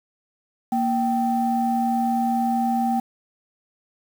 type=tone pair together; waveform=sine; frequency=234.5 / 778.8 Hz; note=A#3 / G5; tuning=+11 / -12 cents; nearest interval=octave + major sixth; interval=2077 cents; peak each=-21 dBFS; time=0.72-3 s; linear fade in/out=5 ms; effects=tanh soft clip ceiling -12 dBFS + 7-bit